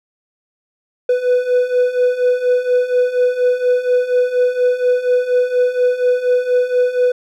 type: beating tone pair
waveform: triangle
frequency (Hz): 493.9 / 498.1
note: B4 / B4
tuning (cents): 0 / +15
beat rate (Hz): 4.2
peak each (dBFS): -16 / -12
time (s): 1.09-7.12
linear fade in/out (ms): 5
effects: none